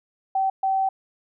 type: tone bursts at uneven times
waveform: sine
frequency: 770 Hz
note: G5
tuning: 31 cents flat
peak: -19 dBFS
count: 2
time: 0.35-0.5 / 0.63-0.89 s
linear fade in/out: 5 ms
effects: none